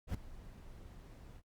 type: noise with ADSR envelope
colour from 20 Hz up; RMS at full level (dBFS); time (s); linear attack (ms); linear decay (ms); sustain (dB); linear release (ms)
brown; -36; 0.07-1.42; 75; 3; -16; 46
effects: noise-tail reverb RT60 0.1 s tail -20 dB re dry + Opus 48 kbps